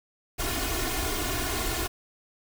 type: noise with comb filter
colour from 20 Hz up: pink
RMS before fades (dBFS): -29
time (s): 0.38-1.88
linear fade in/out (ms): 20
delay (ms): 2.8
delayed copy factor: +0.9
effects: none